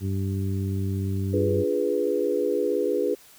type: harmonic tone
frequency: 97 Hz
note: G2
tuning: 18 cents flat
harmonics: 1 / 2 / 3 / 4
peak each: -25 / -31 / -35 / -37 dBFS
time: 0-1.65 s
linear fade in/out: 50 ms
type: chord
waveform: sine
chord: D diminished seventh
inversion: none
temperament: equal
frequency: 293.7 / 349.2 / 415.3 / 493.9 Hz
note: D4 / F4 / Ab4 / Cb5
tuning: 0 / 0 / 0 / 0 cents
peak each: -30 / -29 / -25 / -26 dBFS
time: 1.33-3.15 s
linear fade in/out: 10 ms
effects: white hiss -52 dBFS RMS until 3.38 s